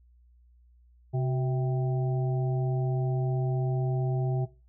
harmonic tone with a mistuned harmonic, 130.81 Hz, C3, in tune, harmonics 1 / 3 / 5 / 6, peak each -25 / -35 / -39 / -41 dBFS, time 1.13-4.46 s, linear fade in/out 20 ms, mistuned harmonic 3, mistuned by -82 cents, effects noise-tail reverb RT60 0.3 s tail -18 dB re dry + added 60 Hz sine -56 dBFS peak until 4.68 s

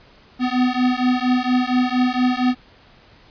square beating tone pair, 248.9 / 253.2 Hz, B3 / B3, +14 / +43 cents, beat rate 4.3 Hz, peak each -20 dBFS, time 0.39-2.55 s, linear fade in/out 50 ms, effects pink hiss -50 dBFS RMS until 3.3 s + resampled to 11025 Hz

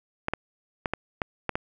clicks, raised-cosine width 0.5 ms, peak -11 dBFS, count 7, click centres 0.284 / 0.336 / 0.858 / 0.936 / 1.218 / 1.493 / 1.555 s, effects none

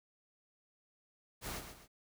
pink noise with echo, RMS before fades -42 dBFS, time 1.41-1.62 s, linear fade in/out 50 ms, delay 130 ms, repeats 2, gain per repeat -8 dB, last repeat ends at 1.88 s, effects none

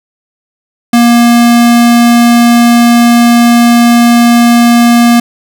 square tone, 236.9 Hz, A#3, 28 cents sharp, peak -3 dBFS, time 0.93-5.2 s, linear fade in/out 5 ms, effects none

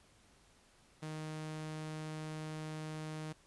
sawtooth tone, 155.56 Hz, D#3, in tune, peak -37 dBFS, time 1.02-3.33 s, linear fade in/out 10 ms, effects pink hiss -66 dBFS RMS until 3.46 s + resampled to 24000 Hz

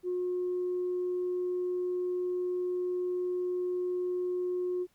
sine tone, 360.6 Hz, F#4, 45 cents flat, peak -28 dBFS, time 0.03-4.87 s, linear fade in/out 50 ms, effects tanh soft clip ceiling -25 dBFS + pink hiss -70 dBFS RMS until 4.94 s

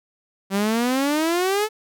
sawtooth exponential sweep, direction up, 191.2 to 440 Hz, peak -15 dBFS, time 0.5-1.69 s, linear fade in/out 50 ms, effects none

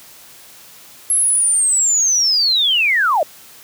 sine linear sweep, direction down, 11175 to 560 Hz, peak -12 dBFS, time 1.1-3.23 s, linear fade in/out 2 ms, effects white hiss -42 dBFS RMS until 3.63 s + high-pass 60 Hz 12 dB/octave

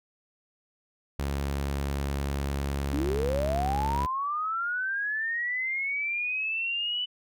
sawtooth tone, 69.8 Hz, C#2, 13 cents sharp, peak -24 dBFS, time 1.19-4.06 s, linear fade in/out 0 ms
sine linear sweep, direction up, 262.1 to 2991 Hz, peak -27 dBFS, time 2.92-7.06 s, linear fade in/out 20 ms
effects none

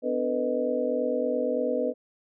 sine tone cluster, 252.7 / 295.9 / 450.1 / 499.1 / 621 Hz, B3 / D4 / A4 / B4 / D#5, +40 / +13 / +39 / +18 / -3 cents, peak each -31 / -35 / -32 / -27 / -31 dBFS, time 0.02-1.94 s, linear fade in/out 50 ms, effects none

